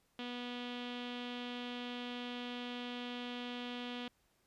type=tone with low-pass filter; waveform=sawtooth; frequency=244.4 Hz; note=B3; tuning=18 cents flat; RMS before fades=-43 dBFS; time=0.19-4.08 s; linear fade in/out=2 ms; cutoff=3300 Hz; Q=4.6; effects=pink hiss -75 dBFS RMS until 4.46 s + resampled to 32000 Hz